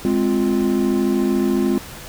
triangle chord, F minor, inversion first, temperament equal, 207.7 / 261.6 / 349.2 Hz, Ab3 / C4 / F4, 0 / 0 / 0 cents, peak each -18 dBFS, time 0.05-1.78 s, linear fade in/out 0 ms, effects pink hiss -36 dBFS RMS until 2.08 s

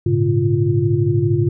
sine tone cluster, 104.1 / 116.7 / 141.5 / 347.9 Hz, G#2 / A#2 / C#3 / F4, +5 / +2 / +36 / -7 cents, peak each -19 dBFS, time 0.06-1.49 s, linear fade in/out 5 ms, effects none

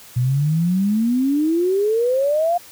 sine exponential sweep, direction up, 120 to 714 Hz, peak -15 dBFS, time 0.16-2.58 s, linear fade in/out 10 ms, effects white hiss -43 dBFS RMS until 2.71 s

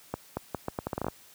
accelerating click train, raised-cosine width 1 ms, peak -16 dBFS, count 12, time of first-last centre 0.14-1.084 s, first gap 230 ms, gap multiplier 0.77, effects white hiss -55 dBFS RMS until 1.34 s + high-pass 60 Hz 12 dB/octave

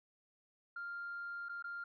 sine tone with dropouts, 1396.9 Hz, F6, in tune, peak -40 dBFS, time 0.76-1.84 s, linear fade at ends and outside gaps 5 ms, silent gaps 1.487-1.493 / 1.625-1.641 s, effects tanh soft clip ceiling -37 dBFS

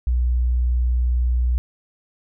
sine tone, 61.1 Hz, B1, 18 cents flat, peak -16 dBFS, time 0.07-1.58 s, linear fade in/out 0 ms, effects none

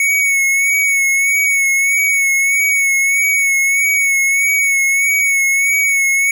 square tone with vibrato, 2217 Hz, C#7, in tune, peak -12 dBFS, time 0-6.31 s, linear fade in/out 2 ms, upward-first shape sine, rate 1.6 Hz, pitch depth 34 cents each way, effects none

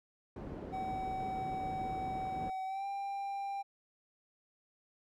white low-pass noise, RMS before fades -44 dBFS, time 0.36-2.5 s, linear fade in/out 2 ms, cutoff 390 Hz, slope 12 dB/octave
triangle tone with pitch glide, 758 to 793.4 Hz, F#5 to G5, +42 to +21 cents, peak -34 dBFS, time 0.72-3.63 s, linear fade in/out 20 ms, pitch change +79 cents, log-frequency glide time 2.65-2.86 s
effects none

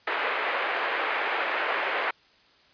white band-pass noise, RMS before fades -28 dBFS, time 0.07-2.11 s, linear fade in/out 5 ms, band 410 to 2300 Hz, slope 24 dB/octave, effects white hiss -59 dBFS RMS until 2.73 s + resampled to 11025 Hz

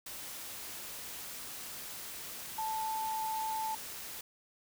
sine tone in noise, 880 Hz, A5, in tune, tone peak -33 dBFS, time 2.58-3.75 s, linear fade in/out 5 ms, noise white, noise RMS -44 dBFS, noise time 0.06-4.21 s, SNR +8 dB, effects none

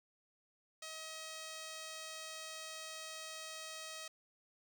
5% pulse tone, 635 Hz, D#5, 35 cents sharp, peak -34 dBFS, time 0.82-4.08 s, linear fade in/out 5 ms, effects none

